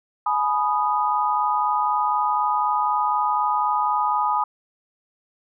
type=tone cluster; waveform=sine; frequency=842 / 986 / 1239 Hz; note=G#5 / B5 / D#6; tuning=+24 / -3 / -8 cents; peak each=-23 dBFS; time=0.26-4.44 s; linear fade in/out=5 ms; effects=none